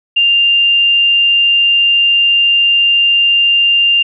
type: tone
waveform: sine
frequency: 2794 Hz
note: F7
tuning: in tune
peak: -7 dBFS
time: 0.16-4.03 s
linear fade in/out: 10 ms
effects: none